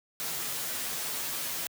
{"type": "noise with comb filter", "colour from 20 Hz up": "white", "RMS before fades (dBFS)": -34, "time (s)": [0.2, 1.67], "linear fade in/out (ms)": 0, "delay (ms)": 10, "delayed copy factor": -0.75, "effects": ["high-pass 80 Hz 12 dB/octave"]}